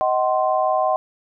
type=chord; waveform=sine; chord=C diminished; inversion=first; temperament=just; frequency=627.9 / 753.5 / 1046.5 Hz; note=Eb5 / Gb5 / C6; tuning=+16 / +31 / 0 cents; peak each=-20 / -20 / -23 dBFS; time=0.01-0.96 s; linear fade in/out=0 ms; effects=none